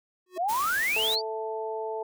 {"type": "tone with exponential growth", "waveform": "square", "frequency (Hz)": 365.8, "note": "F#4", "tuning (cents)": -20, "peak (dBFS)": -34, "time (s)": [0.26, 0.38], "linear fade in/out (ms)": 5, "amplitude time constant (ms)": 24}
{"type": "exponential sweep", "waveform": "sine", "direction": "up", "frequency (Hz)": [622.3, 4808], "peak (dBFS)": -24, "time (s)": [0.36, 1.22], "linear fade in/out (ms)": 50}
{"type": "noise", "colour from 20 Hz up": "white", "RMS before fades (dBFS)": -36, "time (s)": [0.48, 1.16], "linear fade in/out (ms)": 20}
{"type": "harmonic tone", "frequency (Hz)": 220, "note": "A3", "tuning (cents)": 0, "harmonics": [2, 3, 4], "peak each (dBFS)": [-32, -37, -35], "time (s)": [0.96, 2.03], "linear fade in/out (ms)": 5}
{"effects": []}